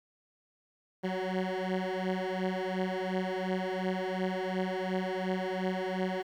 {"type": "beating tone pair", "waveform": "15% pulse", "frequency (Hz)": [185, 187.8], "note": ["F#3", "F#3"], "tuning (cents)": [0, 26], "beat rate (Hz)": 2.8, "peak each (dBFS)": -27, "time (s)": [1.03, 6.23], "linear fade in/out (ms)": 20, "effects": ["low-pass 3000 Hz 12 dB/octave", "10-bit"]}